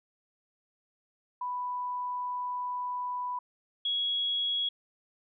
sine tone pair in turn, 990 / 3330 Hz, B5 / G#7, +4 / +4 cents, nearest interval octave + major sixth, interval 2100 cents, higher second, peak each -31 / -27 dBFS, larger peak second, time 1.41-3.39 / 3.85-4.69 s, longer first, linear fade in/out 5 ms, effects none

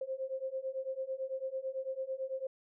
sine beating tone pair, 523.3 / 532.3 Hz, C5 / C5, 0 / +30 cents, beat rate 9 Hz, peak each -39 / -38 dBFS, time 0.01-2.47 s, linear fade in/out 5 ms, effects none

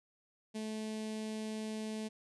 sawtooth tone with notch filter, 217.2 Hz, A3, 22 cents flat, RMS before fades -40 dBFS, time 0.54-2.09 s, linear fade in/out 20 ms, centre 1300 Hz, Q 0.87, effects resampled to 24000 Hz

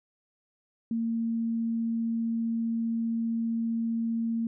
sine tone, 228.8 Hz, A#3, 32 cents flat, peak -26 dBFS, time 0.91-4.47 s, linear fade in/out 2 ms, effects none

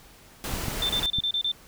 pink noise, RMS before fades -32 dBFS, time 0.44-1.06 s, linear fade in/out 0 ms
clicks, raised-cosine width 5 ms, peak -19 / -17 / -19 dBFS, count 3, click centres 0.538 / 0.683 / 1.186 s
sine tone bursts, 3559 Hz, A7, 19 cents sharp, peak -23 dBFS, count 7, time 0.82-1.517 s, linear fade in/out 2 ms, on 73 ms, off 31 ms
effects pink hiss -52 dBFS RMS until 1.67 s

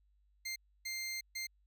20% pulse tone bursts at uneven times, 2100 Hz, C7, 6 cents sharp, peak -33 dBFS, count 3, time 0.45-0.56 / 0.85-1.21 / 1.35-1.47 s, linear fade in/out 10 ms, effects added 50 Hz sine -68 dBFS peak until 1.66 s

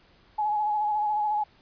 sine tone with vibrato, 843 Hz, G#5, 26 cents sharp, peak -23 dBFS, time 0.38-1.44 s, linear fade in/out 10 ms, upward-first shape sine, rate 14 Hz, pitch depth 32 cents each way, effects pink hiss -59 dBFS RMS until 1.61 s + resampled to 11025 Hz

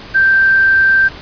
sine tone with quantisation, 1568 Hz, G6, in tune, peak -7 dBFS, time 0.14-1.09 s, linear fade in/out 20 ms, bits 5, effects pink hiss -32 dBFS RMS until 1.21 s + resampled to 11025 Hz

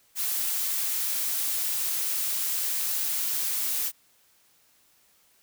blue noise, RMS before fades -28 dBFS, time 0.15-3.92 s, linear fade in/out 50 ms, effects white hiss -63 dBFS RMS until 5.42 s

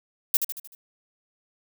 violet noise with echo, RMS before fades -19 dBFS, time 0.34-0.37 s, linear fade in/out 2 ms, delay 76 ms, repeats 5, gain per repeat -6 dB, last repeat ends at 0.75 s, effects none

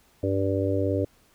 harmonic tone, 97.3 Hz, G2, 12 cents flat, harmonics 1 / 3 / 4 / 5 / 6, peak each -27 / -28 / -30 / -29 / -30 dBFS, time 0.23-1.05 s, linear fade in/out 5 ms, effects pink hiss -61 dBFS RMS until 1.34 s

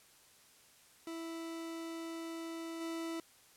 40% pulse tone with level steps, 329.6 Hz, E4, in tune, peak -40 / -37 dBFS, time 1.07-3.2 s, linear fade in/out 2 ms, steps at 2.8 s, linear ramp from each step 20 ms, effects white hiss -63 dBFS RMS until 3.56 s + low-pass 12000 Hz 12 dB/octave

